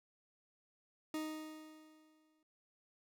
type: tone with exponential decay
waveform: 40% pulse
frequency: 311.1 Hz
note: D#4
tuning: in tune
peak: -36 dBFS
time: 1.14-2.43 s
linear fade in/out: 2 ms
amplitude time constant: 280 ms
effects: none